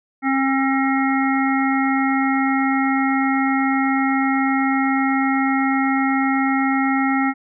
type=harmonic tone; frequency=269.2 Hz; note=C4; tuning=49 cents sharp; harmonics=1 / 3 / 5 / 7 / 8; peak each=-18 / -23 / -25 / -26 / -27 dBFS; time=0.22-7.34 s; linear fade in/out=50 ms; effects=none